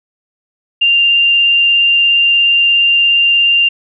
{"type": "tone with vibrato", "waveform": "sine", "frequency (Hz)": 2789, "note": "F7", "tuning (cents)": -3, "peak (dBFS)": -7, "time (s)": [0.81, 3.69], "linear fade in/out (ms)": 10, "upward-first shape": "triangle", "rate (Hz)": 17, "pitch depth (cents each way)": 9, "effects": []}